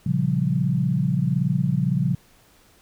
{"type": "chord", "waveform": "sine", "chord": "G half-diminished seventh", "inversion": "first", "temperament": "equal", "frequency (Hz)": [116.54, 138.59, 174.61, 196], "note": ["Bb2", "Db3", "F3", "G3"], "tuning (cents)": [0, 0, 0, 0], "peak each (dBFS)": [-28, -22, -23, -28], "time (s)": [0.06, 2.15], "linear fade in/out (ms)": 5, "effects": ["pink hiss -56 dBFS RMS until 2.81 s"]}